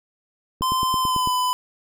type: click train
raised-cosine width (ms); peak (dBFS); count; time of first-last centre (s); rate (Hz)
3; -17; 7; 0.61-1.274; 9.04
type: tone with pitch glide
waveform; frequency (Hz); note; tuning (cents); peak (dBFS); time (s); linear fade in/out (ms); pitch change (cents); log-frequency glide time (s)
square; 1033 to 1003.6; C6 to B5; -22 to +28; -20; 0.62-1.53; 0; -50; 0.99-1.3
effects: none